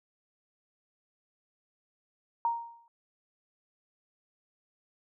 sine tone with exponential decay, 932.3 Hz, A#5, in tune, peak -23 dBFS, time 2.45-2.88 s, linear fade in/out 1 ms, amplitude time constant 93 ms, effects none

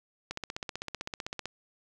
click train, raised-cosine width 0.2 ms, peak -18 dBFS, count 19, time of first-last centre 0.31-1.456 s, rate 15.7 Hz, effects none

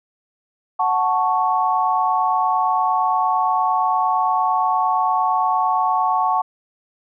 sine chord, F# minor, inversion none, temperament equal, 740 / 880 / 1108.7 Hz, F#5 / A5 / C#6, 0 / 0 / 0 cents, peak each -20 dBFS, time 0.79-6.42 s, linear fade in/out 10 ms, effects none

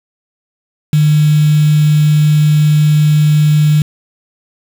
sine tone with quantisation, 150.9 Hz, D3, 47 cents sharp, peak -6 dBFS, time 0.93-3.82 s, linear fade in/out 2 ms, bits 4, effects none

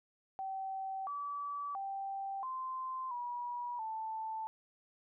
sine tone with pitch steps, 770 / 1150 / 783 / 1039 / 967 / 882 Hz, G5 / D6 / G5 / C6 / B5 / A5, -31 / -37 / -2 / -12 / -37 / +4 cents, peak -37 dBFS, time 0.39-4.47 s, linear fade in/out 0 ms, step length 680 ms, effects none

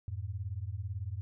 sine beating tone pair, 88 / 106 Hz, F2 / G#2, +14 / +36 cents, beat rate 18 Hz, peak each -38 / -38 dBFS, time 0.08-1.21 s, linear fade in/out 0 ms, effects none

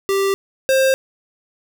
square tone pair in turn, 392 / 530.5 Hz, G4 / C5, 0 / +24 cents, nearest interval perfect fourth, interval 524 cents, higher second, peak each -16 / -13 dBFS, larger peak second, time 0.09-0.34 / 0.69-0.94 s, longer neither, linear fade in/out 0 ms, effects none

